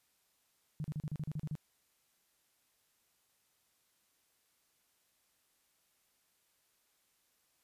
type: tone bursts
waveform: sine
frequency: 151.7 Hz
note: D#3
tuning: 44 cents flat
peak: -35 dBFS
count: 10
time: 0.8-1.553 s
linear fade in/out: 0 ms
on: 42 ms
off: 37 ms
effects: white hiss -75 dBFS RMS until 7.63 s + resampled to 32000 Hz